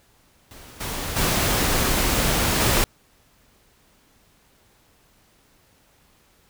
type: noise with level steps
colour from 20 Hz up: pink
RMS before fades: -44 / -29 / -21 / -19 dBFS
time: 0.51-2.84 s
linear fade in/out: 0 ms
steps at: 0.8 / 1.16 / 2.6 s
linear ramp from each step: 10 ms
effects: pink hiss -59 dBFS RMS until 6.49 s